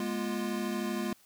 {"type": "chord", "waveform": "square", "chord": "F diminished", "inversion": "first", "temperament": "equal with one note detuned", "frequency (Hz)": [207.7, 240.6, 349.2], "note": ["Ab3", "Cb4", "F4"], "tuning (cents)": [0, -45, 0], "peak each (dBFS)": [-35, -37, -37], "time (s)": [0, 1.13], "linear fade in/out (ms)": 2, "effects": ["white hiss -62 dBFS RMS until 1.25 s"]}